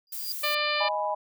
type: tone with exponential growth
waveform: triangle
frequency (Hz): 4829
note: D8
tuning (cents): +47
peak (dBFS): -27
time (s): 0.07-0.32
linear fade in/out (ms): 1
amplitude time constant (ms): 54
type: noise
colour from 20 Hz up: violet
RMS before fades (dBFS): -35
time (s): 0.12-0.55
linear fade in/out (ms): 5
type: harmonic tone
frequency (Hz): 596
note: D5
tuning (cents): +25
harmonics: 1 / 2 / 3 / 4 / 5 / 6 / 7 / 8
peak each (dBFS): -32 / -31 / -33 / -30 / -34 / -36 / -34 / -36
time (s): 0.43-0.89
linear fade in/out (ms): 10
type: chord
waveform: sine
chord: G# minor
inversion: second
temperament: equal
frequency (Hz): 622.3 / 830.6 / 987.8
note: D#5 / G#5 / B5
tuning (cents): 0 / 0 / 0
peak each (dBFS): -30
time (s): 0.8-1.15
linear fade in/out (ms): 10
effects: none